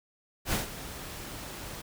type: noise with ADSR envelope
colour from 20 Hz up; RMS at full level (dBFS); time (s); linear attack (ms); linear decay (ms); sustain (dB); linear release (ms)
pink; -28; 0.45-1.82; 76; 140; -13; 15
effects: none